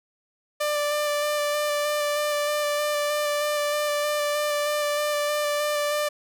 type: tone with vibrato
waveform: sawtooth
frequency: 591 Hz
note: D5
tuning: 11 cents sharp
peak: -19 dBFS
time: 0.6-6.09 s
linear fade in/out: 10 ms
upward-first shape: square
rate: 3.2 Hz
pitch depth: 11 cents each way
effects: none